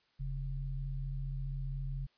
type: tone pair together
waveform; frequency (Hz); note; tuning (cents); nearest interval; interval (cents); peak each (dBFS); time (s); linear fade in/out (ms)
sine; 40.43 / 136; E1 / C#3; -33 / -33; octave + major sixth; 2100; -37 / -38; 0.19-2.07; 20
effects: white hiss -72 dBFS RMS until 2.17 s + resampled to 11025 Hz